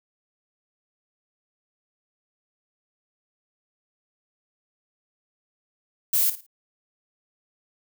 violet noise with echo, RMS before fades -21 dBFS, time 6.13-6.3 s, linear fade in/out 5 ms, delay 55 ms, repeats 3, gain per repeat -12 dB, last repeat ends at 6.465 s, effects none

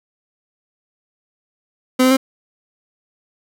30% pulse tone with pitch steps, 256 / 258.8 / 265.1 Hz, C4 / C4 / C4, -38 / -19 / +23 cents, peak -8 dBFS, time 1.99-2.17 s, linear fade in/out 10 ms, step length 60 ms, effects none

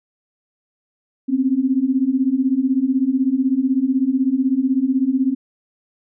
sine beating tone pair, 253.4 / 269.4 Hz, B3 / C#4, +45 / -49 cents, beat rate 16 Hz, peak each -19 / -17 dBFS, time 1.28-5.35 s, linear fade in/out 20 ms, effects none

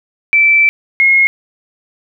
sine tone pair in turn, 2327 / 2158 Hz, D7 / C#7, -17 / -47 cents, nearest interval minor second, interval 130 cents, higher first, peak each -6 dBFS, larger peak neither, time 0.33-0.69 / 1-1.27 s, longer first, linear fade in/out 0 ms, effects none

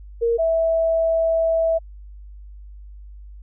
sine tone pair in turn, 465.6 / 654.9 Hz, A#4 / E5, -2 / -11 cents, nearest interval tritone, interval 591 cents, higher second, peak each -16 dBFS, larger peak neither, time 0.21-0.38 / 0.38-1.79 s, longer second, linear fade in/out 20 ms, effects added 50 Hz sine -37 dBFS peak until 3.42 s

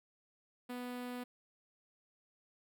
sawtooth tone with notch filter, 246.9 Hz, B3, in tune, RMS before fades -43 dBFS, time 0.69-1.24 s, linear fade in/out 10 ms, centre 6200 Hz, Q 1.4, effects none

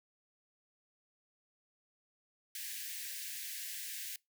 white high-pass noise, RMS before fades -43 dBFS, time 2.55-4.16 s, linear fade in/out 2 ms, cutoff 1600 Hz, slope 96 dB/octave, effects noise-tail reverb RT60 0.2 s tail -24 dB re dry

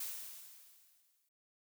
blue noise with exponential decay, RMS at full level -40 dBFS, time 0-1.29 s, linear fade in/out 5 ms, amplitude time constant 280 ms, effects none

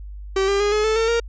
45% pulse tone with pitch steps, 386.3 / 398.5 / 411.2 / 424.2 / 437.6 / 451.5 / 465.8 Hz, G4 / G4 / G#4 / G#4 / A4 / A4 / A#4, -25 / +28 / -17 / +37 / -9 / +45 / -1 cents, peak -17 dBFS, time 0.36-1.2 s, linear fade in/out 5 ms, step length 120 ms, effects added 50 Hz sine -32 dBFS peak until 1.28 s + resampled to 16000 Hz

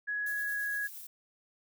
sine tone with pitch glide, 1676 to 1664.4 Hz, G#6 to G#6, +15 to +3 cents, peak -31 dBFS, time 0.07-0.88 s, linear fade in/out 20 ms, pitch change -12 cents, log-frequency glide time 0.24-0.64 s
violet noise with tremolo, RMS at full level -44 dBFS, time 0.26-1.07 s, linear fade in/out 5 ms, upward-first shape triangle, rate 8.8 Hz, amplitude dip 35%
effects none

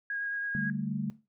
sine tone with vibrato, 1639 Hz, G#6, 23 cents flat, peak -31 dBFS, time 0.1-0.7 s, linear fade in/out 2 ms, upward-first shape sine, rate 9.2 Hz, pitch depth 13 cents each way
sine chord, D suspended fourth, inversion none, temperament just, 146.83 / 195.78 / 220.2 Hz, D3 / G3 / A3, 0 / -2 / +2 cents, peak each -35 dBFS, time 0.55-1.1 s, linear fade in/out 0 ms
effects noise-tail reverb RT60 0.3 s tail -17 dB re dry

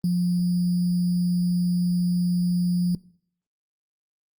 sine tone with sample-and-hold, 177 Hz, F3, 23 cents sharp, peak -19 dBFS, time 0.04-2.95 s, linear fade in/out 2 ms, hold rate 4900 Hz, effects noise-tail reverb RT60 0.6 s tail -22 dB re dry + Opus 32 kbps

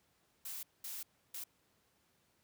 blue noise bursts at uneven times, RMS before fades -44 dBFS, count 3, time 0.45-0.63 / 0.84-1.03 / 1.34-1.44 s, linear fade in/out 5 ms, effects pink hiss -74 dBFS RMS until 2.43 s + high-pass 80 Hz 12 dB/octave

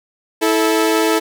sawtooth tone pair together, 326.2 / 437 Hz, E4 / A4, -18 / -12 cents, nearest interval perfect fourth, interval 506 cents, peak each -12 dBFS, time 0.41-1.2 s, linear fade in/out 20 ms, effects none

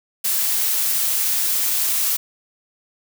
blue noise, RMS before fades -20 dBFS, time 0.24-2.17 s, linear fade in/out 10 ms, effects none

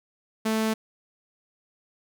sawtooth tone, 220 Hz, A3, in tune, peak -19 dBFS, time 0.45-0.74 s, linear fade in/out 10 ms, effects none

